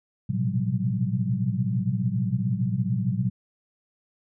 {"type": "tone cluster", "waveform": "sine", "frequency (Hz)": [112.3, 123, 129.8, 178.4, 193.5], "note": ["A2", "B2", "C3", "F3", "G3"], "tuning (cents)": [36, -7, -13, 37, -22], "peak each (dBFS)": -29, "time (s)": [0.29, 3.3], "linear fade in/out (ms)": 10, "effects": []}